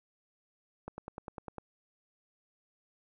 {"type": "click train", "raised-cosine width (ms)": 1, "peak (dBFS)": -26, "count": 8, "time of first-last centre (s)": [0.88, 1.583], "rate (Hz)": 9.96, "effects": []}